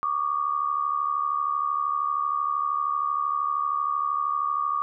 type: tone pair together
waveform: sine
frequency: 1131.1 / 1204 Hz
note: C#6 / D6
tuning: +35 / +43 cents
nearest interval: minor second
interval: 108 cents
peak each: -26 dBFS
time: 0.03-4.82 s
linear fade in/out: 0 ms
effects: none